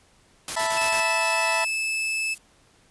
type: noise bursts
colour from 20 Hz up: white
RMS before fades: -30 dBFS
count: 5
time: 0.48-1.001 s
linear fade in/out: 2 ms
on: 77 ms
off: 34 ms
type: chord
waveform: 30% pulse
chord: E suspended fourth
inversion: none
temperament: equal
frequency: 659.3 / 880 / 987.8 Hz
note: E5 / A5 / B5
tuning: 0 / 0 / 0 cents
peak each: -25 / -25 / -25 dBFS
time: 0.56-1.65 s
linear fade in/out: 10 ms
type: tone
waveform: 40% pulse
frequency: 2619 Hz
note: E7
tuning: 12 cents flat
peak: -23 dBFS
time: 0.76-2.35 s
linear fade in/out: 20 ms
type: noise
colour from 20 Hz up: violet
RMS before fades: -38 dBFS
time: 1.2-2.38 s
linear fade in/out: 2 ms
effects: pink hiss -59 dBFS RMS until 2.9 s + resampled to 24000 Hz